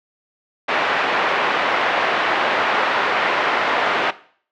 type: band-pass noise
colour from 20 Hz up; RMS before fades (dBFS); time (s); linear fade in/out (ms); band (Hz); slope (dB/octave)
pink; -19; 0.68-4.11; 10; 630 to 2400; 12
effects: noise-tail reverb RT60 0.5 s tail -17 dB re dry + low-pass 4000 Hz 12 dB/octave